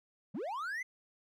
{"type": "linear sweep", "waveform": "triangle", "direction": "up", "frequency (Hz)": [150, 2094], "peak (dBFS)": -34, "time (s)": [0.34, 0.83], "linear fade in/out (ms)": 10, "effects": []}